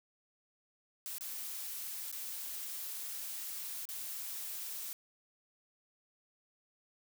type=noise with dropouts; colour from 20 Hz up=blue; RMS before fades=-42 dBFS; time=1.06-4.93 s; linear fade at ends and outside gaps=0 ms; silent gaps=1.183-1.209 / 2.115-2.126 / 3.854-3.889 s; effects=none